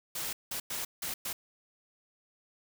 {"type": "noise bursts at uneven times", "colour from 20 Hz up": "white", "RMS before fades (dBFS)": -36, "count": 5, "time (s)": [[0.15, 0.33], [0.51, 0.6], [0.7, 0.85], [1.02, 1.14], [1.25, 1.33]], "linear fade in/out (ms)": 5, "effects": []}